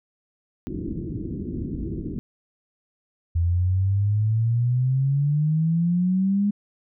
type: low-pass noise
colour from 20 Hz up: white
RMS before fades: -30 dBFS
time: 0.67-2.19 s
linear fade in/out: 0 ms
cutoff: 350 Hz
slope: 48 dB/octave
type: exponential sweep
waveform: sine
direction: up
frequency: 83.3 to 206.8 Hz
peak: -18 dBFS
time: 3.35-6.51 s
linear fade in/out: 10 ms
effects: none